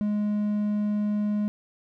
triangle tone, 208.6 Hz, G#3, 8 cents sharp, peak -21 dBFS, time 0.01-1.48 s, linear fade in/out 0 ms, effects none

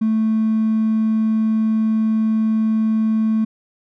triangle tone with hard clipping, 220 Hz, A3, in tune, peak -15 dBFS, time 0.01-3.45 s, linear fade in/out 10 ms, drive 4 dB, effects none

